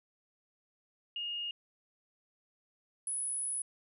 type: tone pair in turn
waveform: sine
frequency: 2850 / 10156 Hz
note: F7 / D#9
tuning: +34 / +34 cents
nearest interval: octave + minor seventh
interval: 2200 cents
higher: second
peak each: -35 / -33 dBFS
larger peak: second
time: 1.16-1.51 / 3.07-3.62 s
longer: second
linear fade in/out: 2 ms
effects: none